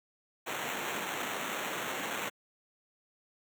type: noise with sample-and-hold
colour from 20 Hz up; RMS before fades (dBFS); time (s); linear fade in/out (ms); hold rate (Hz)
blue; -36; 0.46-2.3; 20; 4900
effects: high-pass 200 Hz 12 dB/octave